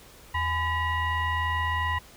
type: tone with frequency modulation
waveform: sine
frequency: 1006 Hz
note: B5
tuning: 32 cents sharp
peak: -24 dBFS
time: 0.34-1.99 s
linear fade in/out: 10 ms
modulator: 923 Hz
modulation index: 1.3
effects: added 59 Hz sine -58 dBFS peak until 2.16 s + pink hiss -51 dBFS RMS until 2.16 s